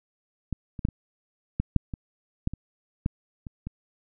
clicks, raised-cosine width 5 ms, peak -16 / -23 / -10 / -21 / -12 / -6 / -20 / -12 / -22 / -12 / -25 / -21 dBFS, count 12, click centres 0.527 / 0.792 / 0.851 / 0.887 / 1.6 / 1.763 / 1.938 / 2.474 / 2.536 / 3.061 / 3.468 / 3.67 s, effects none

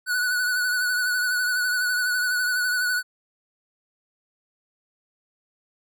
square tone with vibrato, 1480 Hz, F#6, in tune, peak -22 dBFS, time 0.06-3.03 s, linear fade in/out 50 ms, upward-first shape triangle, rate 12 Hz, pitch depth 45 cents each way, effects none

